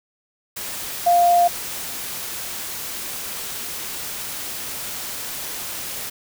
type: tone in noise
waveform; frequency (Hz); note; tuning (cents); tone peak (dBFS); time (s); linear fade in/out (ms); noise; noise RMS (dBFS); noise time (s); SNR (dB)
sine; 698.5; F5; 0; -12; 1.06-1.48; 10; white; -30; 0.56-6.1; +15
effects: none